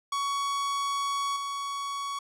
45% pulse tone with level steps, 1120 Hz, C#6, 18 cents sharp, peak -27 / -31 dBFS, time 0.12-2.19 s, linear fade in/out 5 ms, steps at 1.36 s, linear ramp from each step 5 ms, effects low-pass 10000 Hz 12 dB/octave

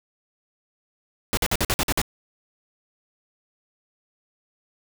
pink noise bursts, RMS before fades -22 dBFS, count 8, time 1.33-2.016 s, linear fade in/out 0 ms, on 42 ms, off 50 ms, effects none

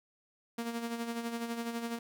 sawtooth tone with tremolo, 233.1 Hz, A#3, in tune, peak -29 dBFS, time 0.58-1.99 s, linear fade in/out 5 ms, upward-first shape sine, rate 12 Hz, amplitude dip 55%, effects none

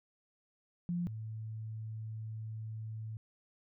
sine tone pair in turn, 174.61 / 110 Hz, F3 / A2, 0 / 0 cents, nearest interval minor sixth, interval 800 cents, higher first, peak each -32 / -39 dBFS, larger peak first, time 0.89-1.07 / 1.07-3.17 s, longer second, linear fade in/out 0 ms, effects none

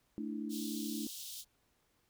sine chord, A suspended fourth, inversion none, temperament equal with one note detuned, 220 / 293.7 / 327.4 Hz, A3 / D4 / E4, 0 / 0 / -12 cents, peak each -40 / -41 / -44 dBFS, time 0.18-1.07 s, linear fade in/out 0 ms
pink high-pass noise, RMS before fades -46 dBFS, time 0.49-1.45 s, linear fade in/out 50 ms, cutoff 3200 Hz, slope 48 dB/octave
effects pink hiss -75 dBFS RMS until 2.09 s

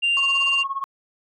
sine tone, 2786 Hz, F7, 5 cents flat, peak -16 dBFS, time 0.02-0.64 s, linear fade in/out 20 ms
sine tone with tremolo, 1093 Hz, C#6, 25 cents flat, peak -21 dBFS, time 0.17-0.84 s, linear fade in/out 0 ms, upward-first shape sine, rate 17 Hz, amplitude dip 85%
effects tanh soft clip ceiling -14 dBFS

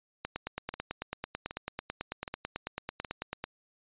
two click trains, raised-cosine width 0.3 ms, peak -18 / -22 dBFS, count 30 / 4, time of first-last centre 0.25-3.44 / 0.74-3.048 s, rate 9.09 / 1.3 Hz, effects resampled to 8000 Hz

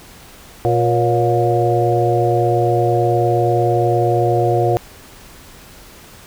harmonic tone with a mistuned harmonic, 118.7 Hz, A#2, 32 cents sharp, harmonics 1 / 3 / 4 / 5 / 6, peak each -18 / -18 / -20 / -22 / -18 dBFS, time 0.65-4.77 s, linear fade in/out 0 ms, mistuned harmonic 5, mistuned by -90 cents, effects pink hiss -41 dBFS RMS until 6.26 s

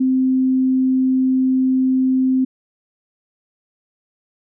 sine tone, 260 Hz, C4, 11 cents flat, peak -13 dBFS, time 0-2.45 s, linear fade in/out 10 ms, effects none

